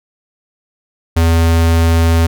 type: tone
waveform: square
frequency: 82.8 Hz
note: E2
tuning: 8 cents sharp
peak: -9 dBFS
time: 1.16-2.27 s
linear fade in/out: 10 ms
effects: none